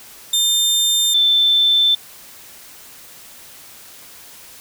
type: tone pair in turn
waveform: sawtooth / sine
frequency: 3600 / 3540 Hz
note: A7 / A7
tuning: +39 / +10 cents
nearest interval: unison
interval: 29 cents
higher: first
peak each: -11 dBFS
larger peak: neither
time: 0.33-1.14 / 1.14-1.95 s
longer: neither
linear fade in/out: 5 ms
effects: white hiss -41 dBFS RMS until 4.6 s